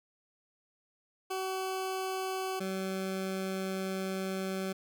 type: tone pair in turn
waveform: 20% pulse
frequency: 378.1 / 190.36 Hz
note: F#4 / F#3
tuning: +38 / +49 cents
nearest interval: octave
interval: 1189 cents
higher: first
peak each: -28 / -28 dBFS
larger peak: neither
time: 1.3-2.6 / 2.6-4.73 s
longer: second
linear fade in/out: 10 ms
effects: none